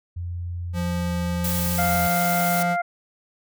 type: tone with pitch glide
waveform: sine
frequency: 87.31 to 82.65 Hz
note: F2 to E2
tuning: 0 to +5 cents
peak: -27 dBFS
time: 0.16-2.08 s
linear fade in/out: 10 ms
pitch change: -95 cents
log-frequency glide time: 0.79-1.14 s
type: tone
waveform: square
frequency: 174.61 Hz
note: F3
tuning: in tune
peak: -25 dBFS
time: 0.73-2.77 s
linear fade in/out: 50 ms
type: noise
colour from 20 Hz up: blue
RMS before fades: -28 dBFS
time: 1.44-2.63 s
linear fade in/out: 5 ms
type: harmonic tone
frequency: 698.5 Hz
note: F5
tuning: in tune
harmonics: 1 / 2 / 3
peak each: -22 / -28 / -32 dBFS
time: 1.78-2.82 s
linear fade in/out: 10 ms
effects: none